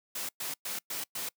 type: noise bursts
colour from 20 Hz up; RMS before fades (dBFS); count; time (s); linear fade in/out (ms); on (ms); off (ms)
white; -36; 5; 0.15-1.29; 5; 140; 110
effects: noise-tail reverb RT60 0.1 s tail -25 dB re dry + high-pass 150 Hz 12 dB/octave